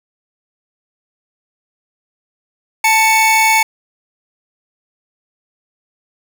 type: tone pair together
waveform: 45% pulse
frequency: 883 / 2225 Hz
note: A5 / C#7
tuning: +6 / +6 cents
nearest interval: octave + major third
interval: 1600 cents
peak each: -12 dBFS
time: 2.84-3.63 s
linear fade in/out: 5 ms
effects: none